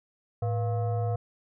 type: tone with frequency modulation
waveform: sine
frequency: 108.5 Hz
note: A2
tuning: 24 cents flat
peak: -25 dBFS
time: 0.42-1.16 s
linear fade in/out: 5 ms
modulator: 592 Hz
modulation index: 0.7
effects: none